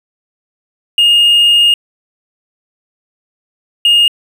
triangle tone pair in turn, 2843 / 2843 Hz, F7 / F7, +30 / +30 cents, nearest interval unison, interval 0 cents, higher neither, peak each -3 dBFS, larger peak neither, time 0.98-1.74 / 3.85-4.08 s, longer first, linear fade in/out 2 ms, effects tanh soft clip ceiling 0 dBFS

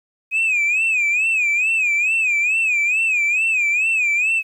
sine tone with vibrato, 2500 Hz, D#7, 8 cents sharp, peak -13 dBFS, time 0.31-4.43 s, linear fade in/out 50 ms, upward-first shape sine, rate 2.3 Hz, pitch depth 130 cents each way, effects tanh soft clip ceiling -14 dBFS + 9-bit

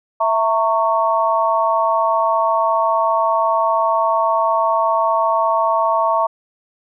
sine chord, A# diminished, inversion second, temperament equal with one note detuned, 659.3 / 914.2 / 1108.7 Hz, E5 / A#5 / C#6, 0 / -34 / 0 cents, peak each -18 dBFS, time 0.2-6.27 s, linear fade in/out 10 ms, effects none

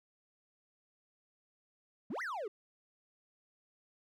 triangle exponential two-way sweep, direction up then down, 175.2 to 2102 to 374.7 Hz, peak -35 dBFS, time 2.1-2.48 s, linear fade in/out 5 ms, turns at 2.22 s, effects none

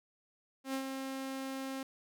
sawtooth tone with ADSR envelope, 267.2 Hz, C4, 36 cents sharp, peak -29 dBFS, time 0.64-1.83 s, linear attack 100 ms, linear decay 84 ms, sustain -5 dB, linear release 3 ms, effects none

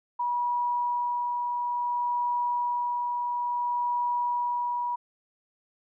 sine tone with tremolo, 968 Hz, B5, 35 cents flat, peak -24 dBFS, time 0.19-4.96 s, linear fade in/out 10 ms, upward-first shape sine, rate 0.58 Hz, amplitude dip 25%, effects none

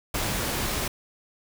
pink noise, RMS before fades -28 dBFS, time 0.14-0.88 s, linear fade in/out 5 ms, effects none

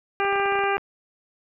harmonic tone, 397.5 Hz, G4, 24 cents sharp, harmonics 1 / 2 / 3 / 4 / 5 / 6 / 7, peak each -25 / -25 / -28 / -29 / -34 / -31 / -35 dBFS, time 0.2-0.77 s, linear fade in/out 0 ms
clicks, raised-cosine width 0.5 ms, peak -20 dBFS, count 10, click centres 0.25 / 0.327 / 0.358 / 0.399 / 0.458 / 0.523 / 0.555 / 0.59 / 0.638 / 0.78 s
effects none

